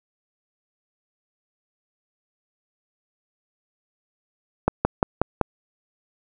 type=slowing click train; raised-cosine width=1 ms; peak=-3 dBFS; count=5; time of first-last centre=4.68-5.413 s; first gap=170 ms; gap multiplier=1.05; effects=none